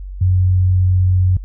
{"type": "tone", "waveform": "sine", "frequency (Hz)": 92, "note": "F#2", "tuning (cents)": -9, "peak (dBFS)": -10, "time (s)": [0.21, 1.37], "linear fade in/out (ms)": 5, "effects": ["added 47 Hz sine -26 dBFS peak until 1.44 s"]}